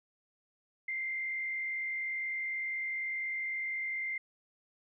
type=tone with frequency modulation; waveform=sine; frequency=2093 Hz; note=C7; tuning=in tune; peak=-33 dBFS; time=0.88-4.18 s; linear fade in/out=5 ms; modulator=49.9 Hz; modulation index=0.66; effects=none